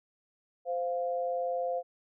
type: tone pair together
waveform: sine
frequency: 518.8 / 698.5 Hz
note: C5 / F5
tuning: -15 / 0 cents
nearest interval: perfect fourth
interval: 515 cents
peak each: -31 / -33 dBFS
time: 0.65-1.83 s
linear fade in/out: 50 ms
effects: none